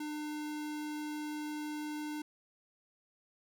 square tone, 301 Hz, D4, 43 cents sharp, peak -38 dBFS, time 0-2.22 s, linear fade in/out 5 ms, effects none

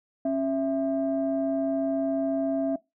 sine tone pair together, 273.2 / 661 Hz, C#4 / E5, -25 / +5 cents, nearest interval octave + minor third, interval 1530 cents, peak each -25 dBFS, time 0.25-2.76 s, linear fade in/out 5 ms, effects noise-tail reverb RT60 0.2 s tail -21 dB re dry + tanh soft clip ceiling -17 dBFS

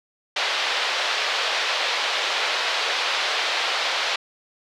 white band-pass noise, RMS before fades -24 dBFS, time 0.36-4.16 s, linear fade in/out 5 ms, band 490 to 4200 Hz, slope 24 dB/octave, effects none

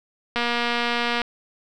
click train, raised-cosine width 0.3 ms, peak -8 dBFS, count 205, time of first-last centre 0.36-1.217 s, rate 238 Hz, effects none

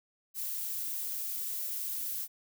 violet noise, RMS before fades -36 dBFS, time 0.34-2.28 s, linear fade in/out 50 ms, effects none

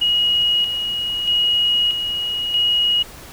sine tone with tremolo, 2894 Hz, F#7, 39 cents flat, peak -14 dBFS, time 0.01-3.03 s, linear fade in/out 10 ms, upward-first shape square, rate 0.79 Hz, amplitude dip 50%, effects pink hiss -39 dBFS RMS until 3.32 s

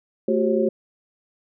sine tone cluster, 220.6 / 362.7 / 393.3 / 539 Hz, A3 / F#4 / G4 / C#5, +5 / -34 / +6 / -49 cents, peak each -23 dBFS, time 0.28-0.69 s, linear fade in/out 5 ms, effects none

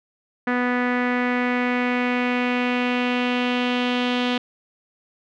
sawtooth tone with low-pass filter sweep, 246.9 Hz, B3, in tune, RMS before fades -22 dBFS, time 0.47-4.38 s, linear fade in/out 5 ms, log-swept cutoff 1800 to 3300 Hz, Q 3.1, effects none

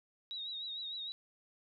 sine tone with vibrato, 3806 Hz, A#7, 35 cents sharp, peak -39 dBFS, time 0.31-1.12 s, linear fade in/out 0 ms, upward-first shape triangle, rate 6.6 Hz, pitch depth 72 cents each way, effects none

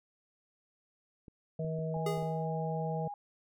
clicks, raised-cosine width 3 ms, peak -37 dBFS, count 6, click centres 1.282 / 1.647 / 1.789 / 1.966 / 2.176 / 2.226 s
harmonic tone, 159.9 Hz, D#3, 48 cents sharp, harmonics 1 / 3 / 4, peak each -34 / -39 / -40 dBFS, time 1.59-3.08 s, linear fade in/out 5 ms
sine tone with pitch glide, 822 to 817.3 Hz, G#5 to G#5, -18 to -28 cents, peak -39 dBFS, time 1.94-3.14 s, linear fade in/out 2 ms, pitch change -10 cents, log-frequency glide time 2.2-2.52 s
square tone with exponential decay, 412.1 Hz, G#4, 13 cents flat, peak -31 dBFS, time 2.06-2.46 s, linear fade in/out 5 ms, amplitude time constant 86 ms
effects none

